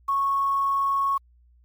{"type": "tone with quantisation", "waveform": "sine", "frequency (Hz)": 1103, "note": "C#6", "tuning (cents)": -9, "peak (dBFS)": -20, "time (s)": [0.08, 1.18], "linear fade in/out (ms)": 10, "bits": 8, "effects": ["added 60 Hz sine -54 dBFS peak until 1.64 s", "MP3 96 kbps"]}